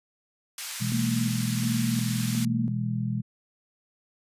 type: band-pass noise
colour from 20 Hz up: white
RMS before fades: -36 dBFS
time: 0.58-2.45 s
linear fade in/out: 2 ms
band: 1400 to 10000 Hz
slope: 12 dB/octave
type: chord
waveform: sine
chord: E major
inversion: second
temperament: just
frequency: 123.61 / 164.81 / 206 Hz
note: B2 / E3 / G#3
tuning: +2 / 0 / -14 cents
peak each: -28 / -34 / -30 dBFS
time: 0.8-3.22 s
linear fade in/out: 20 ms
type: tone with tremolo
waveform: sine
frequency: 228.4 Hz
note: A#3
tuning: 35 cents flat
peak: -26 dBFS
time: 0.92-2.68 s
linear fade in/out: 0 ms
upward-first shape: square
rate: 1.4 Hz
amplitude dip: 50%
effects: resampled to 32000 Hz